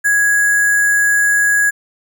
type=tone with sample-and-hold; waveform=sine; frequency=1661.2 Hz; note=G#6; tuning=in tune; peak=-10 dBFS; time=0.04-1.71 s; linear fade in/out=20 ms; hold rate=8820 Hz; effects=none